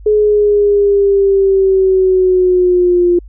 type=exponential sweep; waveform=sine; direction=down; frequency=424.8 to 349.2 Hz; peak=-7 dBFS; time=0.06-3.19 s; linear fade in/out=5 ms; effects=added 50 Hz sine -31 dBFS peak until 3.28 s